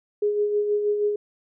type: tone with tremolo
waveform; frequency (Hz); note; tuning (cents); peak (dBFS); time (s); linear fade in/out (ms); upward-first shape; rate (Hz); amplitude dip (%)
sine; 415.3; G#4; 0; -18; 0.22-1.16; 5; sine; 6.3; 45
effects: none